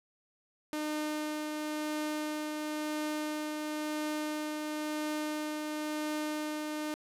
sawtooth tone with tremolo, 304 Hz, D#4, 40 cents flat, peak -28 dBFS, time 0.73-6.94 s, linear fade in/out 0 ms, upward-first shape triangle, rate 0.97 Hz, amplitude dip 30%, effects resampled to 32000 Hz

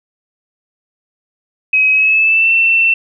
sine tone with pitch glide, 2542 to 2687 Hz, D#7 to E7, +36 to +33 cents, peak -8 dBFS, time 1.73-2.94 s, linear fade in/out 5 ms, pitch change +97 cents, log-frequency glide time 1.92-2.51 s, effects none

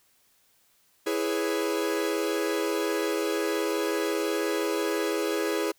45% pulse chord, C# minor seventh, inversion first, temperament equal, 329.6 / 415.3 / 493.9 / 554.4 Hz, E4 / G#4 / B4 / C#5, 0 / 0 / 0 / 0 cents, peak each -30 / -29 / -34 / -34 dBFS, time 1.06-5.72 s, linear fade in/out 10 ms, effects white hiss -65 dBFS RMS until 5.78 s

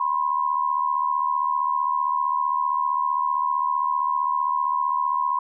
sine tone pair together, 987.8 / 1063.2 Hz, B5 / C6, 0 / +27 cents, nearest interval minor second, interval 127 cents, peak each -23 dBFS, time 0-5.39 s, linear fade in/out 5 ms, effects none

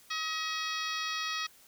harmonic tone with a mistuned harmonic, 635 Hz, D#5, 35 cents sharp, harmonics 2 / 3 / 4 / 5 / 6 / 7 / 8 / 9, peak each -37 / -39 / -40 / -41 / -42 / -42 / -43 / -44 dBFS, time 0.1-1.47 s, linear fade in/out 10 ms, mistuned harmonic 5, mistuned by +59 cents, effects white hiss -59 dBFS RMS until 1.67 s

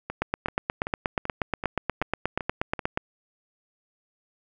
two click trains, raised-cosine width 0.5 ms, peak -16 / -9 dBFS, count 8 / 24, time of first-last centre 0.1-2.792 / 0.22-2.974 s, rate 2.6 / 8.35 Hz, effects none

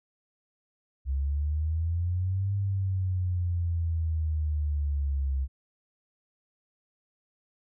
sine exponential two-way sweep, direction up then down, 66.3 to 100 to 66.3 Hz, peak -25 dBFS, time 1.05-5.48 s, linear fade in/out 50 ms, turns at 2.54 s, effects none

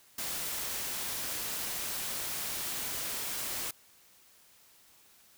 white noise, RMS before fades -36 dBFS, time 0.18-3.71 s, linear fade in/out 5 ms, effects white hiss -61 dBFS RMS until 5.37 s

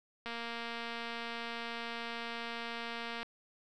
click train, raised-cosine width 0.3 ms, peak -25 dBFS, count 693, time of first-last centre 0.26-3.23 s, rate 233 Hz, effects none

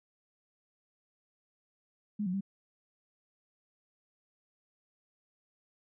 sine tone with pitch steps, 208.4 / 181.4 / 195.8 Hz, G#3 / F#3 / G3, +6 / -34 / -2 cents, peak -30 dBFS, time 2.19-2.409 s, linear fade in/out 10 ms, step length 73 ms, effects none

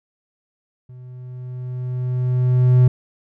triangle tone with level ramp, 125.8 Hz, B2, 32 cents sharp, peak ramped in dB -35 to -6 dBFS, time 0.89-2.88 s, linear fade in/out 5 ms, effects none

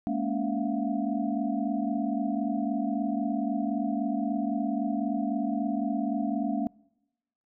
sine tone cluster, 212.7 / 236.5 / 282.6 / 677 / 714 Hz, G#3 / A#3 / C#4 / E5 / F5, +42 / +25 / +34 / +46 / +38 cents, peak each -31 / -32 / -30 / -37 / -38 dBFS, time 0.07-6.67 s, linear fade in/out 0 ms, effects noise-tail reverb RT60 0.9 s tail -24 dB re dry

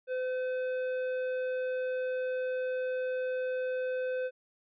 triangle tone with tanh clipping, 510 Hz, C5, 44 cents flat, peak -32 dBFS, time 0.07-4.31 s, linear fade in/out 50 ms, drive 15 dB, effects resampled to 8000 Hz

